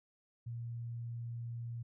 sine tone, 117.6 Hz, A#2, 16 cents sharp, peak -39 dBFS, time 0.46-1.83 s, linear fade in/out 10 ms, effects none

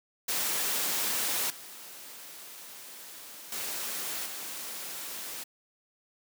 white noise with level steps, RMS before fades -30 / -46 / -35 / -39 dBFS, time 0.28-5.44 s, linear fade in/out 10 ms, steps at 1.5 / 3.52 / 4.26 s, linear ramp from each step 2 ms, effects high-pass 200 Hz 12 dB/octave

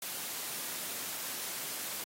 white noise, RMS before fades -39 dBFS, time 0.02-2.04 s, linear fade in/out 2 ms, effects high-pass 150 Hz 12 dB/octave + AAC 48 kbps

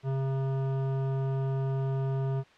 sine tone with hard clipping, 134.5 Hz, C3, 48 cents sharp, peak -29 dBFS, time 0.03-2.44 s, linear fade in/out 50 ms, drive 14 dB, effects white hiss -58 dBFS RMS until 2.57 s + low-pass 3000 Hz 12 dB/octave

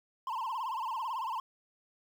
triangle tone with vibrato, 970 Hz, B5, 31 cents flat, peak -31 dBFS, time 0.27-1.4 s, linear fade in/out 2 ms, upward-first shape sine, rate 18 Hz, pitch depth 180 cents each way, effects 10-bit

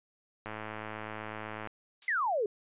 click train, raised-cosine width 0.5 ms, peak -24 dBFS, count 132, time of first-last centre 0.46-1.673 s, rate 108 Hz
violet noise with exponential decay, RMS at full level -36 dBFS, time 2.02-2.39 s, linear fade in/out 1 ms, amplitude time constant 80 ms
sine exponential sweep, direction down, 2093 to 392.5 Hz, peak -27 dBFS, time 2.08-2.46 s, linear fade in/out 2 ms
effects resampled to 8000 Hz

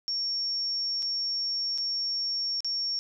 sine tone with dropouts, 5500 Hz, F8, 27 cents flat, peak -27 dBFS, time 0.08-2.99 s, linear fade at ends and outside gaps 0 ms, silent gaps 1.023-1.027 / 1.777-1.783 / 2.605-2.646 s, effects none

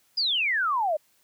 sine exponential sweep, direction down, 5050 to 584 Hz, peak -22 dBFS, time 0.17-0.97 s, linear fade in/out 10 ms, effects white hiss -65 dBFS RMS until 1.23 s + high-pass 80 Hz 12 dB/octave

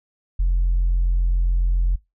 sine tone, 43.65 Hz, F1, in tune, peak -14 dBFS, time 0.39-1.96 s, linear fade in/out 10 ms, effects noise-tail reverb RT60 0.2 s tail -22 dB re dry + tanh soft clip ceiling -13 dBFS

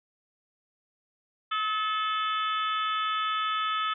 harmonic tone with a mistuned harmonic, 434.8 Hz, A4, 21 cents flat, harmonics 3 / 4 / 5 / 6 / 7 / 8, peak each -27 / -37 / -41 / -41 / -37 / -37 dBFS, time 1.51-3.94 s, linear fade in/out 10 ms, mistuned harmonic 3, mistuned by -26 cents, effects none

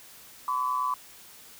sine tone pair together, 1013.6 / 1143 Hz, B5 / D6, +45 / -47 cents, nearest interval major second, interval 208 cents, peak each -28 dBFS, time 0.48-0.94 s, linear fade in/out 2 ms, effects white hiss -50 dBFS RMS until 1.59 s

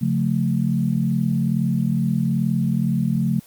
sine chord, Db augmented, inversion none, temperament equal with one note detuned, 138.59 / 177.67 / 220 Hz, Db3 / F3 / A3, 0 / +30 / 0 cents, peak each -22 dBFS, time 0.01-3.4 s, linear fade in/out 10 ms, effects white hiss -49 dBFS RMS until 3.46 s + Opus 24 kbps

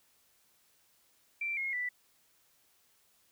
sine tone with pitch steps, 2349 / 2154 / 1975.3 Hz, D7 / C7 / B6, 0 / +50 / 0 cents, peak -32 dBFS, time 1.41-1.89 s, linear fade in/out 5 ms, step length 160 ms, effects white hiss -69 dBFS RMS until 3.31 s

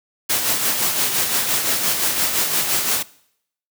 white noise with tremolo, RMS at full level -18 dBFS, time 0.29-3.03 s, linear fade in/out 10 ms, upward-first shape sine, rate 5.8 Hz, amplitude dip 45%, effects noise-tail reverb RT60 0.7 s tail -21 dB re dry + high-pass 100 Hz 12 dB/octave

